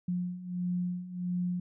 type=beating tone pair; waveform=sine; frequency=177.6 / 179.1 Hz; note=F3 / F3; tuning=+29 / +44 cents; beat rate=1.5 Hz; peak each=-36 / -32 dBFS; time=0.08-1.6 s; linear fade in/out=5 ms; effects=none